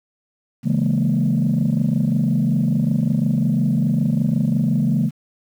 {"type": "chord", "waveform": "sine", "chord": "A# half-diminished seventh", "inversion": "first", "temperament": "equal", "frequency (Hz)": [138.59, 164.81, 207.7, 233.1], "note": ["C#3", "E3", "G#3", "A#3"], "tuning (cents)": [0, 0, 0, 0], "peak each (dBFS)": -20, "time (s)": [0.63, 5.11], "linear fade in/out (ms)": 50, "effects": ["tanh soft clip ceiling -10 dBFS", "8-bit"]}